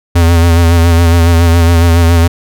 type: tone with vibrato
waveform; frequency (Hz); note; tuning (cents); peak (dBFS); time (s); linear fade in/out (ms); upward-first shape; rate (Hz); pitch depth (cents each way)
square; 84.4; E2; +41; -5; 0.15-2.28; 10; sine; 7.2; 40
effects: none